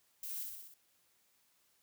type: noise with echo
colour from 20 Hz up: violet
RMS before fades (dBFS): -43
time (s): 0.23-0.43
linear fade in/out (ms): 2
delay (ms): 62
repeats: 5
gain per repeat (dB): -3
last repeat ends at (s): 0.74
effects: white hiss -73 dBFS RMS until 1.82 s + high-pass 60 Hz 12 dB/octave